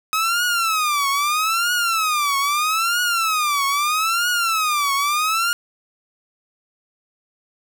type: tone with vibrato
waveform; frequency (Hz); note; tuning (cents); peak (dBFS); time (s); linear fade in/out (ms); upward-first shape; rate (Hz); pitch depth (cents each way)
sawtooth; 1266; D#6; +30; -14; 0.13-5.53; 0; triangle; 0.78; 250
effects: none